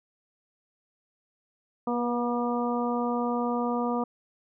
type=harmonic tone with a mistuned harmonic; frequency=240 Hz; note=B3; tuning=49 cents flat; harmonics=1 / 2 / 3 / 4 / 5; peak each=-28 / -31 / -33 / -34 / -35 dBFS; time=1.87-4.04 s; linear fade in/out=5 ms; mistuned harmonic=2; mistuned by=+16 cents; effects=none